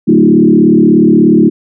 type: tone with frequency modulation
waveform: sine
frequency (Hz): 270.2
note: C#4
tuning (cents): -44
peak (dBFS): -3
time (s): 0.07-1.5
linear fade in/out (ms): 20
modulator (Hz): 36.7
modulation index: 2.4
effects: none